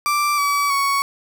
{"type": "tone with pitch steps", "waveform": "35% pulse", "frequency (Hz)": [1174, 1143.9, 1114.5], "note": ["D6", "D6", "C#6"], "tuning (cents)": [-1, -46, 9], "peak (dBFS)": -15, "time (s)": [0.06, 1.02], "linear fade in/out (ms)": 0, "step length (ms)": 320, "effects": []}